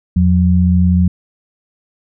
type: tone pair together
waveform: sine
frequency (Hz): 84.2 / 180.38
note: E2 / F#3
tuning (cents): +37 / -44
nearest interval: octave + minor second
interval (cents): 1319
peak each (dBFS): -11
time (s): 0.16-1.08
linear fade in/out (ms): 5
effects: none